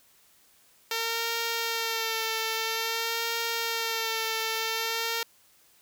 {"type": "tone with vibrato", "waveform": "5% pulse", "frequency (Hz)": 454, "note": "A#4", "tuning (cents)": -46, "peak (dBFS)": -16, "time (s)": [0.91, 5.23], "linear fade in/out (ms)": 2, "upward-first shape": "sine", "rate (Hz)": 0.5, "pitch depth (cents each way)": 29, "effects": ["white hiss -61 dBFS RMS until 5.81 s"]}